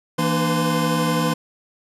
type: tone cluster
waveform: square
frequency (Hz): 164 / 232.5 / 299.4 / 504 / 1031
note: E3 / A#3 / D4 / B4 / C6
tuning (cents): -9 / -4 / +33 / +35 / -26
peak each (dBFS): -23 / -26 / -27 / -27 / -26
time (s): 0.18-1.34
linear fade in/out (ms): 10
effects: resampled to 32000 Hz + 9-bit